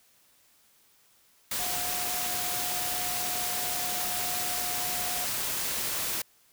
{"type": "tone in noise", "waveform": "sine", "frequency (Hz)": 720, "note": "F#5", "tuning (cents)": -47, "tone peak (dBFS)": -38, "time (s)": [1.59, 5.25], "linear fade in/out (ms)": 5, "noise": "white", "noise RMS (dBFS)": -31, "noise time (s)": [1.51, 6.22], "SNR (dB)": -10, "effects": ["white hiss -63 dBFS RMS until 6.52 s"]}